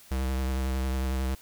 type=tone with vibrato; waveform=square; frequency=65.41 Hz; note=C2; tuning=in tune; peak=-27 dBFS; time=0.11-1.35 s; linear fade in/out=5 ms; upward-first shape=sine; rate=11 Hz; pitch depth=28 cents each way; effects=white hiss -53 dBFS RMS until 1.41 s